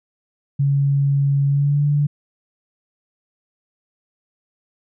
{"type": "tone with pitch glide", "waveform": "sine", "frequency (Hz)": [140, 145.69], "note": ["C#3", "D3"], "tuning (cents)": [18, -14], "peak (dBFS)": -14, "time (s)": [0.59, 2.07], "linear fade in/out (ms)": 10, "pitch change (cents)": 68, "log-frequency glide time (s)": [1.47, 1.85], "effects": []}